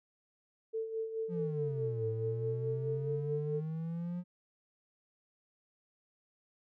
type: tone with tremolo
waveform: sine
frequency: 445.6 Hz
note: A4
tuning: 22 cents sharp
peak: -32 dBFS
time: 0.73-3.61 s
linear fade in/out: 20 ms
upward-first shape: sine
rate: 4.7 Hz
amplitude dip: 60%
type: exponential two-way sweep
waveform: triangle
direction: down then up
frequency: 179.4 to 110 to 179.4 Hz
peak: -33 dBFS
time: 1.28-4.24 s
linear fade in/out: 50 ms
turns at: 2.07 s
effects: none